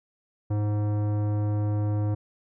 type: tone with tanh clipping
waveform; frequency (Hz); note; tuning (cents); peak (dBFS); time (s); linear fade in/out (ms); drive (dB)
sine; 104.5; G#2; +11; -25; 0.5-2.15; 10; 16
effects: none